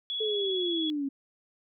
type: tone with vibrato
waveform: sine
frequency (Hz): 3371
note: G#7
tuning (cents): +25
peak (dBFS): -30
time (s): 0.1-0.9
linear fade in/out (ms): 0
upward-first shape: triangle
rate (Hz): 19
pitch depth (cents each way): 16
type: linear sweep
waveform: sine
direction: down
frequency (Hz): 440 to 269.4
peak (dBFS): -28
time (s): 0.2-1.09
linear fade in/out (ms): 10
effects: none